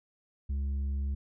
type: tone with tanh clipping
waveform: sine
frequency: 69.3 Hz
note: C#2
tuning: in tune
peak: -30 dBFS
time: 0.49-1.15 s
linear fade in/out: 10 ms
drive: 5 dB
effects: none